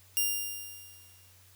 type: tone with exponential decay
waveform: 5% pulse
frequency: 2800 Hz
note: F7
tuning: 4 cents sharp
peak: -15 dBFS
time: 0.17-1.32 s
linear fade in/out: 0 ms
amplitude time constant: 250 ms
effects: added 93 Hz sine -60 dBFS peak until 1.55 s + white hiss -60 dBFS RMS until 1.55 s